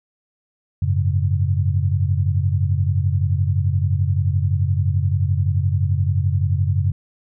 sine chord, F# suspended second, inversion none, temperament just, 92.5 / 104.06 / 138.75 Hz, F#2 / G#2 / C#3, 0 / +4 / +2 cents, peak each -18 / -22 / -22 dBFS, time 0.82-6.92 s, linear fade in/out 5 ms, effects none

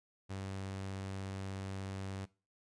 sawtooth tone, 96.6 Hz, G2, 25 cents flat, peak -36 dBFS, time 0.29-2.26 s, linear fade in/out 20 ms, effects noise-tail reverb RT60 0.3 s tail -19 dB re dry + resampled to 22050 Hz

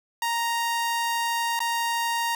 sawtooth tone with dropouts, 932.3 Hz, A#5, in tune, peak -20 dBFS, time 0.22-2.35 s, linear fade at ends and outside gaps 2 ms, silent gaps 1.592-1.603 s, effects none

